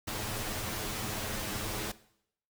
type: noise with comb filter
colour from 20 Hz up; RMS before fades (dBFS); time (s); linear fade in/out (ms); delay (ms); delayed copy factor
pink; -36; 0.07-1.92; 10; 9.4; +0.9
effects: noise-tail reverb RT60 0.7 s tail -18 dB re dry